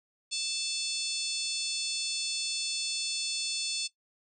harmonic tone with a mistuned harmonic, 880 Hz, A5, in tune, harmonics 3 / 4 / 5 / 6 / 7 / 8 / 9 / 10, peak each -40 / -37 / -35 / -39 / -42 / -41 / -40 / -45 dBFS, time 0.31-3.88 s, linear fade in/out 20 ms, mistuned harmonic 9, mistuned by +69 cents, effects noise-tail reverb RT60 0.1 s tail -17 dB re dry

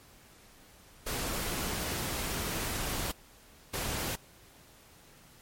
pink noise bursts at uneven times, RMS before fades -34 dBFS, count 2, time 1.06-3.12 / 3.73-4.16 s, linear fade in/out 10 ms, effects pink hiss -57 dBFS RMS until 5.41 s + MP3 64 kbps

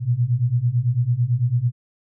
sine beating tone pair, 116.54 / 125.54 Hz, A#2 / B2, 0 / +29 cents, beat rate 9 Hz, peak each -21 / -19 dBFS, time 0-1.72 s, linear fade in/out 50 ms, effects none

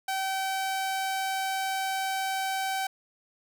sawtooth tone, 769 Hz, G5, 33 cents flat, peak -24 dBFS, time 0.08-2.87 s, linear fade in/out 5 ms, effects none

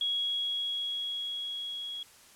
sine tone with level ramp, 3322 Hz, G#7, in tune, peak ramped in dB -27 to -36 dBFS, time 0.01-2.03 s, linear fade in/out 2 ms, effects white hiss -56 dBFS RMS until 2.35 s + low-pass 11000 Hz 12 dB/octave

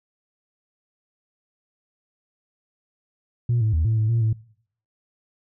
sine tone with pitch steps, 119.6 / 109.1 / 79.2 / 111.3 / 109 / 116 / 110.4 Hz, A#2 / A2 / D#2 / A2 / A2 / A#2 / A2, +45 / -14 / +31 / +20 / -16 / -8 / +6 cents, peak -16 dBFS, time 3.49-4.33 s, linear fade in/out 5 ms, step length 120 ms, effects noise-tail reverb RT60 0.6 s tail -23 dB re dry + tanh soft clip ceiling -15 dBFS

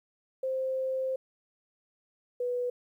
sine tone pair in turn, 524 / 491.9 Hz, C5 / B4, +2 / -7 cents, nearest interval minor second, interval 109 cents, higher first, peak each -28 dBFS, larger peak neither, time 0.43-1.16 / 2.4-2.7 s, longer first, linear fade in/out 5 ms, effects 11-bit

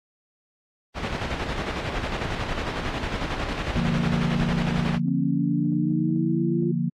pink noise with tremolo, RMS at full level -26 dBFS, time 0.94-4.99 s, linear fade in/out 50 ms, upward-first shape square, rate 11 Hz, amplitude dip 40%
sine chord, Bb major, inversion first, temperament equal, 146.83 / 174.61 / 233.1 Hz, D3 / F3 / Bb3, 0 / 0 / 0 cents, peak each -27 / -25 / -27 dBFS, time 3.75-6.9 s, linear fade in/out 20 ms
sine linear sweep, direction up, 261.6 to 349.2 Hz, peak -25 dBFS, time 5.05-6.72 s, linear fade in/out 10 ms
effects low-pass 3000 Hz 12 dB/octave + AAC 48 kbps

